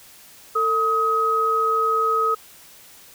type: tone pair together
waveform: sine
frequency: 448.2 / 1266 Hz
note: A4 / D#6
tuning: +32 / +30 cents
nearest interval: octave + tritone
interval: 1798 cents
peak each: -24 / -18 dBFS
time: 0.55-2.35 s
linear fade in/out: 10 ms
effects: white hiss -47 dBFS RMS until 3.14 s